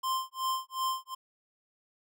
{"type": "tone with tremolo", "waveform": "square", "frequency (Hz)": 1046.5, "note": "C6", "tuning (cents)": 0, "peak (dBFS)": -28, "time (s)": [0.03, 1.15], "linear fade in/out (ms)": 10, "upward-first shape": "sine", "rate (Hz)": 2.7, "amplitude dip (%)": 100, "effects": []}